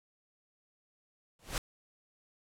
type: noise with exponential growth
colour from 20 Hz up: pink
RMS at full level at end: -29 dBFS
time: 1.39-1.58 s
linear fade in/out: 2 ms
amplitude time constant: 41 ms
effects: low-pass 12000 Hz 12 dB/octave